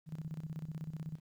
sine tone with tremolo, 157.6 Hz, D#3, 23 cents sharp, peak -37 dBFS, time 0.06-1.2 s, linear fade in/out 50 ms, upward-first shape square, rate 16 Hz, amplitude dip 75%, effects 12-bit

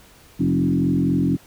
sine tone with frequency modulation, 223 Hz, A3, 23 cents sharp, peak -16 dBFS, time 0.39-1.37 s, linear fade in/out 20 ms, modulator 44 Hz, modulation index 2.1, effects pink hiss -50 dBFS RMS until 1.46 s

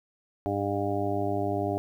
harmonic tone, 100.7 Hz, G2, 47 cents sharp, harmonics 1 / 2 / 3 / 4 / 6 / 7 / 8, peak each -33 / -39 / -32 / -32 / -34 / -32 / -39 dBFS, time 0.46-1.78 s, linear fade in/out 0 ms, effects 10-bit

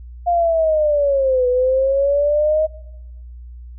sine linear two-way sweep, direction down then up, 705 to 493.9 to 630 Hz, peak -13 dBFS, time 0.26-2.67 s, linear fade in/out 20 ms, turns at 1.48 s, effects noise-tail reverb RT60 1.0 s tail -24 dB re dry + added 60 Hz sine -33 dBFS peak until 3.78 s

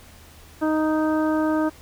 harmonic tone, 311.1 Hz, D#4, in tune, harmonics 1 / 2 / 3 / 4 / 5, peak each -20 / -26 / -30 / -32 / -34 dBFS, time 0.61-1.7 s, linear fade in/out 20 ms, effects added 79 Hz sine -49 dBFS peak until 1.81 s + pink hiss -49 dBFS RMS until 1.81 s

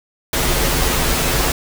pink noise with comb filter, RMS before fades -17 dBFS, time 0.33-1.52 s, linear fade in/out 2 ms, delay 10 ms, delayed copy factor -0.7, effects none

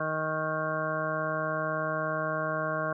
harmonic tone, 156.6 Hz, D#3, 11 cents sharp, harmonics 1 / 2 / 3 / 4 / 5 / 7 / 8 / 9 / 10, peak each -37 / -40 / -40 / -32 / -45 / -34 / -46 / -36 / -38 dBFS, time 0-2.93 s, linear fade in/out 5 ms, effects none

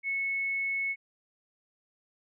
sine tone, 2200 Hz, C#7, 14 cents flat, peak -28 dBFS, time 0.03-0.96 s, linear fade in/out 50 ms, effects none

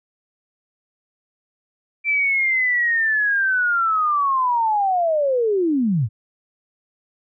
sine linear sweep, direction down, 2349 to 95.6 Hz, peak -16 dBFS, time 2.04-6.09 s, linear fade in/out 50 ms, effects none

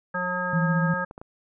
harmonic tone, 180.4 Hz, F#3, 44 cents flat, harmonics 1 / 3 / 5 / 7 / 9, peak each -33 / -32 / -33 / -31 / -29 dBFS, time 0.14-1.05 s, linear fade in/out 10 ms
sine tone, 165.5 Hz, E3, 7 cents sharp, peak -21 dBFS, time 0.53-0.94 s, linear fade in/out 5 ms
clicks, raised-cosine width 1 ms, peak -26 dBFS, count 3, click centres 1.111 / 1.179 / 1.215 s
effects none

